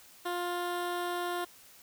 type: tone with notch filter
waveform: 15% pulse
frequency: 352.1 Hz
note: F4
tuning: 14 cents sharp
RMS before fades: -34 dBFS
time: 0.25-1.45 s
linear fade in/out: 10 ms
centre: 6400 Hz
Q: 1.5
effects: white hiss -56 dBFS RMS until 1.82 s